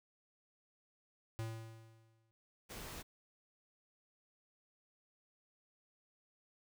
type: tone with exponential decay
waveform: square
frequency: 112.5 Hz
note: A2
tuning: 39 cents sharp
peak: -38 dBFS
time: 1.39-2.31 s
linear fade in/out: 0 ms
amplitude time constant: 200 ms
type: noise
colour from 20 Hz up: pink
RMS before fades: -48 dBFS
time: 2.69-3.03 s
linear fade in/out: 20 ms
effects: none